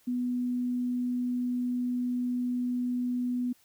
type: tone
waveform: sine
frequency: 246.9 Hz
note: B3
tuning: in tune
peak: -27 dBFS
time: 0.07-3.53 s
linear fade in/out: 10 ms
effects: white hiss -64 dBFS RMS until 3.64 s